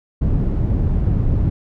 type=low-pass noise; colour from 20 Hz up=white; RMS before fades=-17 dBFS; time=0.21-1.5 s; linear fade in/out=10 ms; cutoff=110 Hz; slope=12 dB/octave; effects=none